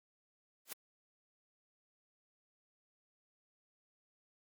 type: noise with exponential growth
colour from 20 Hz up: white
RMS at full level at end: -37 dBFS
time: 0.65-0.73 s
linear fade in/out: 5 ms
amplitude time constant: 17 ms
effects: high-pass 200 Hz 12 dB/octave + Opus 48 kbps